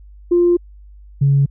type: tone pair in turn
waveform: sine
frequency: 349.2 / 139.5 Hz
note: F4 / C#3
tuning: 0 / +11 cents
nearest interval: octave + major third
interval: 1589 cents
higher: first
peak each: -9 dBFS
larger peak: neither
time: 0.31-0.57 / 1.21-1.46 s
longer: first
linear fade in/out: 10 ms
effects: tanh soft clip ceiling -5 dBFS + added 50 Hz sine -38 dBFS peak until 1.5 s